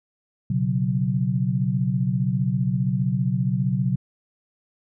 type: chord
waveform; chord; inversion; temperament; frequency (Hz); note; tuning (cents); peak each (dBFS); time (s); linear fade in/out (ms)
sine; B suspended second; none; equal; 123.47 / 138.59 / 185; B2 / C#3 / F#3; 0 / 0 / 0; -24; 0.5-3.96; 5
effects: none